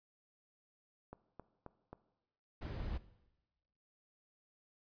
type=click train; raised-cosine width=1 ms; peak=-34 dBFS; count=4; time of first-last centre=1.13-1.93 s; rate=3.75 Hz
type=noise; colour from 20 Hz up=brown; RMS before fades=-41 dBFS; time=2.61-2.98 s; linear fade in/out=10 ms
effects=noise-tail reverb RT60 1.0 s tail -17 dB re dry + resampled to 11025 Hz